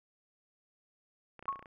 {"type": "clicks", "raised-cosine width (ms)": 0.5, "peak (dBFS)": -34, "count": 9, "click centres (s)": [1.393, 1.426, 1.456, 1.49, 1.527, 1.558, 1.593, 1.626, 1.658]}
{"type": "tone with exponential decay", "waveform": "sine", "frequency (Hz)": 1100, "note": "C#6", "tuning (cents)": -14, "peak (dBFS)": -27, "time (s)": [1.48, 1.66], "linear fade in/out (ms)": 2, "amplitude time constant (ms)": 38}
{"effects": []}